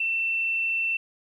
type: tone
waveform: sine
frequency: 2686 Hz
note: E7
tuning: 32 cents sharp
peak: -23 dBFS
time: 0-0.97 s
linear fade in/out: 5 ms
effects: 10-bit